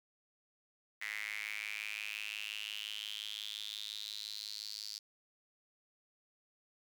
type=tone with high-pass filter sweep; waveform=sawtooth; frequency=105.7 Hz; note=G#2; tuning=31 cents sharp; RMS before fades=-43 dBFS; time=1.01-4.99 s; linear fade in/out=10 ms; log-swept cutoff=2000 to 4700 Hz; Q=7.4; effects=none